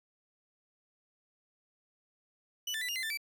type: tone with pitch steps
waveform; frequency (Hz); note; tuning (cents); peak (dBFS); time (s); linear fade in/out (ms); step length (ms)
30% pulse; 2969 / 1768 / 1983 / 2832 / 2058 / 1777 / 2316; F#7 / A6 / B6 / F7 / C7 / A6 / D7; +5 / +8 / +7 / +23 / -29 / +17 / -25; -31; 2.67-3.174; 5; 72
effects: none